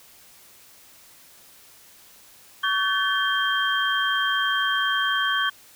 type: tone cluster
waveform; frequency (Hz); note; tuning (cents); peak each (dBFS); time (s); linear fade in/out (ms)
sine; 1128 / 1529 / 1737 / 3185; C#6 / G6 / A6 / G7; +30 / -44 / -23 / +27; -26 / -24 / -29 / -26; 2.63-5.5; 10
effects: white hiss -51 dBFS RMS until 5.75 s